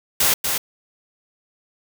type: noise with echo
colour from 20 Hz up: white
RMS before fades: -17 dBFS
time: 0.2-0.34 s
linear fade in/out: 5 ms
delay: 240 ms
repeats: 1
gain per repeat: -5 dB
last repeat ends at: 0.58 s
effects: none